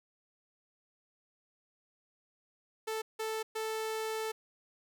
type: tone bursts at uneven times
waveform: sawtooth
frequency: 440 Hz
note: A4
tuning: in tune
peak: -30 dBFS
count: 3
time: 2.87-3.02 / 3.19-3.43 / 3.55-4.32 s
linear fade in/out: 10 ms
effects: none